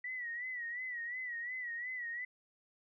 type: tone with vibrato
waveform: sine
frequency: 1944 Hz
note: B6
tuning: 28 cents flat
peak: -38 dBFS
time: 0.04-2.25 s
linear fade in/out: 5 ms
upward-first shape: sine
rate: 2.8 Hz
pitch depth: 83 cents each way
effects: none